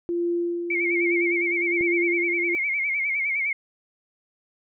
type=tone with tremolo; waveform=sine; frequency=345 Hz; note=F4; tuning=21 cents flat; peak=-21 dBFS; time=0.09-2.55 s; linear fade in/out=0 ms; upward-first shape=sine; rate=1.2 Hz; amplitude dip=50%
type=tone with vibrato; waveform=sine; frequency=2217 Hz; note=C#7; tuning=in tune; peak=-22 dBFS; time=0.7-3.53 s; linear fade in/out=5 ms; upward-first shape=sine; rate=9.8 Hz; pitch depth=85 cents each way
type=click; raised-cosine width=2 ms; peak=-23 dBFS; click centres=1.81 s
effects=none